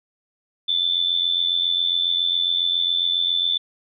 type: tone with amplitude modulation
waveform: sine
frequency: 3517 Hz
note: A7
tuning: 1 cent flat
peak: -15 dBFS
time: 0.68-3.58 s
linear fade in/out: 10 ms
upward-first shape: sine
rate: 87.3 Hz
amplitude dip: 70%
effects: none